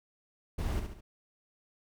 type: noise with echo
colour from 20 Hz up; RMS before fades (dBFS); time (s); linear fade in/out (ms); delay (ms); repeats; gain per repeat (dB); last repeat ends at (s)
brown; -33; 0.58-0.8; 10; 70; 3; -6; 1.01
effects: none